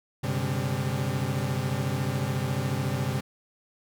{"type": "tone cluster", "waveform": "40% pulse", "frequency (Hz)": [95.1, 129.3, 143.3, 202], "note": ["F#2", "C3", "D3", "G#3"], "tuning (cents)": [48, -20, -42, -48], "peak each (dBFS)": [-34, -28, -31, -34], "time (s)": [0.23, 3.21], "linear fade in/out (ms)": 10, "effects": []}